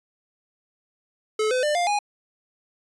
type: tone with pitch steps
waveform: square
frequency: 431.8 / 507.6 / 596.7 / 701.5 / 824.6 Hz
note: A4 / B4 / D5 / F5 / G#5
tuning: -33 / +47 / +27 / +8 / -13 cents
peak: -21 dBFS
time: 1.39-1.99 s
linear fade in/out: 5 ms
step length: 120 ms
effects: resampled to 22050 Hz